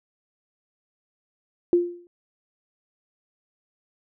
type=tone with exponential decay; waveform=sine; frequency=349.2 Hz; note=F4; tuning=in tune; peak=-12 dBFS; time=1.73-2.07 s; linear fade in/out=1 ms; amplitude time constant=72 ms; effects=none

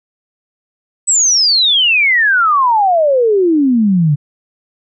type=exponential sweep; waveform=sine; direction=down; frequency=8100 to 140 Hz; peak=-8 dBFS; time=1.07-4.16 s; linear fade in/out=20 ms; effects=none

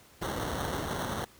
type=noise with sample-and-hold; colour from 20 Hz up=pink; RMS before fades=-33 dBFS; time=0.21-1.25 s; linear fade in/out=10 ms; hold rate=2450 Hz; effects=pink hiss -57 dBFS RMS until 1.39 s + high-pass 60 Hz 12 dB/octave

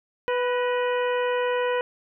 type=harmonic tone with a mistuned harmonic; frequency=493.9 Hz; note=B4; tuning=in tune; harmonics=1 / 2 / 3 / 4 / 5 / 6; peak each=-23 / -29 / -33 / -35 / -37 / -39 dBFS; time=0.28-1.81 s; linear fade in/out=0 ms; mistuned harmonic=4; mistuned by=-59 cents; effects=none

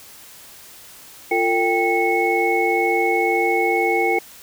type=tone cluster; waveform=sine; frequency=348.8 / 450.8 / 787 / 2196 Hz; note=F4 / A4 / G5 / C#7; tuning=-2 / +42 / +7 / -17 cents; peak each=-22 / -22 / -21 / -21 dBFS; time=1.31-4.19 s; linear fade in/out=5 ms; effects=white hiss -43 dBFS RMS until 4.42 s

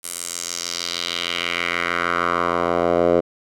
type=tone with band-pass filter sweep; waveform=10% pulse; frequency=86.4 Hz; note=F2; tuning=18 cents flat; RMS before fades=-22 dBFS; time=0.03-3.21 s; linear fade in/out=20 ms; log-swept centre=10000 to 520 Hz; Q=2.2; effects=none

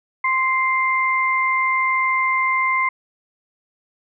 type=tone pair together; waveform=sine; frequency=1046.5 / 2093 Hz; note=C6 / C7; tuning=0 / 0 cents; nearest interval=octave; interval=1200 cents; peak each=-19 dBFS; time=0.24-2.89 s; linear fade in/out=5 ms; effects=none

